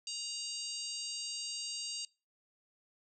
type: harmonic tone with a mistuned harmonic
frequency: 940 Hz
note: A#5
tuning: 14 cents sharp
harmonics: 3 / 4 / 5 / 6 / 7 / 8 / 9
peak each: -45 / -50 / -41 / -54 / -45 / -49 / -50 dBFS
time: 0.07-2.05 s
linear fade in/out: 2 ms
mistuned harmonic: 9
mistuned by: -44 cents
effects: noise-tail reverb RT60 0.3 s tail -24 dB re dry